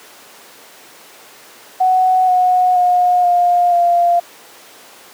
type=tone with pitch steps; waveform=sine; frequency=743 / 730.7 / 718.5 / 706.6 / 694.8 Hz; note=F#5 / F#5 / F5 / F5 / F5; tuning=+7 / -22 / +49 / +20 / -9 cents; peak=-9 dBFS; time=1.8-4.2 s; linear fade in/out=10 ms; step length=480 ms; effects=pink hiss -40 dBFS RMS until 5.13 s + high-pass 400 Hz 12 dB/octave